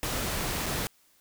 pink noise with dropouts, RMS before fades -31 dBFS, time 0.03-0.87 s, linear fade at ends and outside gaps 0 ms, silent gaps 0.66-0.664 s, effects white hiss -64 dBFS RMS until 1.2 s

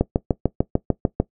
click train, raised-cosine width 2 ms, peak -3 dBFS, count 9, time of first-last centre 0.01-1.2 s, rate 6.72 Hz, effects noise-tail reverb RT60 0.1 s tail -18 dB re dry

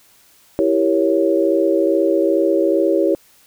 sine chord, E diminished seventh, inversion none, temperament equal, 329.6 / 392 / 466.2 / 554.4 Hz, E4 / G4 / Bb4 / Db5, 0 / 0 / 0 / 0 cents, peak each -17 / -18 / -23 / -18 dBFS, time 0.59-3.15 s, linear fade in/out 0 ms, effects white hiss -52 dBFS RMS until 3.46 s

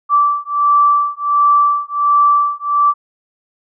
sine beating tone pair, 1163 / 1164.4 Hz, D6 / D6, -17 / -15 cents, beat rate 1.4 Hz, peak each -13 dBFS, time 0.09-2.94 s, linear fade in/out 50 ms, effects none

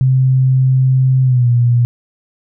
sine tone with pitch glide, 130.6 to 120.45 Hz, C3 to B2, -3 to -43 cents, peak -8 dBFS, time 0.01-1.85 s, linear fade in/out 0 ms, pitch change -140 cents, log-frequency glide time 1.23-1.48 s, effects none

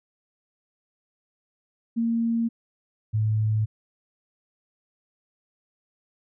sine tone pair in turn, 230.5 / 108.34 Hz, A#3 / A2, -19 / -26 cents, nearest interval octave + minor second, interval 1307 cents, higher first, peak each -21 / -20 dBFS, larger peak second, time 1.96-2.49 / 3.13-3.66 s, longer neither, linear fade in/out 20 ms, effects none

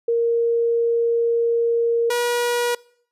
sine / sawtooth tone pair in turn, 466.1 / 481.4 Hz, A#4 / B4, 0 / -44 cents, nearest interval minor second, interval 56 cents, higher second, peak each -16 / -15 dBFS, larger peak second, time 0.08-2.1 / 2.1-2.75 s, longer first, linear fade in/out 5 ms, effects noise-tail reverb RT60 0.6 s tail -24 dB re dry + resampled to 32000 Hz

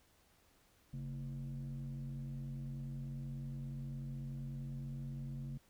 sine tone with frequency modulation, 138.59 Hz, C#3, in tune, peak -39 dBFS, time 0.93-5.58 s, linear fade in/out 10 ms, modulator 90.3 Hz, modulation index 0.75, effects tanh soft clip ceiling -38 dBFS + pink hiss -70 dBFS RMS until 5.69 s

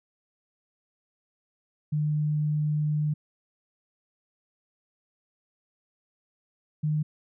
sine tone pair in turn, 150.7 / 152.28 Hz, D3 / D#3, +45 / -37 cents, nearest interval unison, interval 18 cents, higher second, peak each -23 dBFS, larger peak neither, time 1.92-3.14 / 6.83-7.03 s, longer first, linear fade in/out 10 ms, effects none

